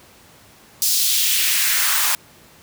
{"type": "noise with high-pass filter sweep", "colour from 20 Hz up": "white", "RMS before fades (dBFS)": -18, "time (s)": [0.82, 2.15], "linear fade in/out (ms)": 0, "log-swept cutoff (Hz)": [5300, 950], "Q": 1.6, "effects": ["pink hiss -48 dBFS RMS until 2.62 s", "high-pass 80 Hz 12 dB/octave"]}